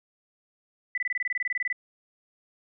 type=tone bursts; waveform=sine; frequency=1989 Hz; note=B6; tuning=12 cents sharp; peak=-25 dBFS; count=16; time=0.95-1.727 s; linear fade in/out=2 ms; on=27 ms; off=23 ms; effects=none